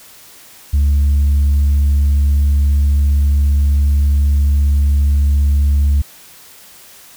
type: tone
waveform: sine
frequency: 71.3 Hz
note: C#2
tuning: 49 cents sharp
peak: -7 dBFS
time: 0.73-6.02 s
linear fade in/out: 10 ms
effects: tanh soft clip ceiling -8 dBFS + white hiss -41 dBFS RMS until 7.16 s